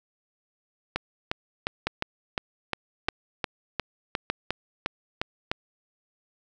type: two click trains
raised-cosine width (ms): 0.3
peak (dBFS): -9 / -10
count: 4 / 13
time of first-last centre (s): 1.87-5.515 / 0.96-5.215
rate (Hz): 0.823 / 2.82
effects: none